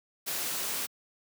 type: noise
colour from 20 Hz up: white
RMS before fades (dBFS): -33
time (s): 0.26-0.87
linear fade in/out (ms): 20
effects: high-pass 150 Hz 12 dB/octave